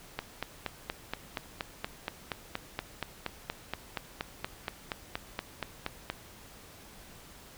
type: click train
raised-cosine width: 0.3 ms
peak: -16 dBFS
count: 26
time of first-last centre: 0.19-6.1 s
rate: 4.23 Hz
effects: pink hiss -52 dBFS RMS until 7.57 s